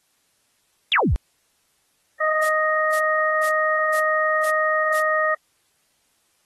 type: exponential sweep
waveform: sine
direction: down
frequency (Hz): 3637 to 41.2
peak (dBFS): -16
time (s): 0.92-1.16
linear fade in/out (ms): 0
type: harmonic tone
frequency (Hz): 622.3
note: D#5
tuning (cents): 0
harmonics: 1 / 2 / 3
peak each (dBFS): -22 / -22 / -22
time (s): 2.2-5.35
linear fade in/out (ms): 10
type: noise bursts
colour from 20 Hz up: blue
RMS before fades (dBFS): -31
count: 6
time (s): 2.42-5.008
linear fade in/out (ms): 10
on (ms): 73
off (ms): 430
effects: white hiss -66 dBFS RMS until 6.45 s + AAC 32 kbps